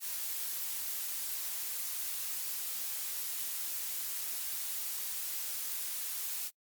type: noise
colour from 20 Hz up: blue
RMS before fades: -37 dBFS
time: 0-6.51 s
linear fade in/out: 50 ms
effects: noise-tail reverb RT60 0.1 s tail -25 dB re dry + Opus 48 kbps